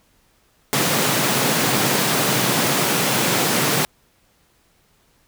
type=high-pass noise; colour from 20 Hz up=pink; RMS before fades=-19 dBFS; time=0.73-3.85 s; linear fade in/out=0 ms; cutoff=120 Hz; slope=48 dB/octave; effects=pink hiss -60 dBFS RMS until 5.27 s